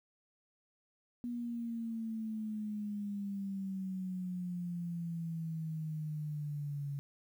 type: exponential sweep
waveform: sine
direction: down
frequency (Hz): 242.2 to 140.6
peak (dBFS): -36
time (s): 1.24-6.99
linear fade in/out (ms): 0
effects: 11-bit